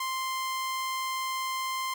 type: tone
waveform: sawtooth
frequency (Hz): 1046.5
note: C6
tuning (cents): 0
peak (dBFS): -26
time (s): 0-1.94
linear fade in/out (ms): 5
effects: none